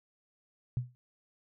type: tone with exponential decay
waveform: sine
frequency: 123.47 Hz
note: B2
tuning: in tune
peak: -25 dBFS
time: 0.77-0.95 s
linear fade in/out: 0 ms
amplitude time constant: 37 ms
effects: none